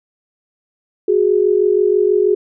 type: tone pair together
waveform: sine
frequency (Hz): 369.1 / 415.3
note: F#4 / G#4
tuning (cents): -4 / 0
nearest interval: major second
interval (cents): 204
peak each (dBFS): -14 / -13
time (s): 1.08-2.35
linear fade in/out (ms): 5
effects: none